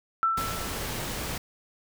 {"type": "tone with exponential decay", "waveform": "sine", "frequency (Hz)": 1333, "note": "E6", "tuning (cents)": 19, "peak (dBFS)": -19, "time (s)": [0.23, 0.97], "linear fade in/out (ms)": 0, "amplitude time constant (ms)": 160}
{"type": "noise", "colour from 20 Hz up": "pink", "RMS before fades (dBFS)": -33, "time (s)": [0.37, 1.38], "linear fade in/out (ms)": 5}
{"effects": []}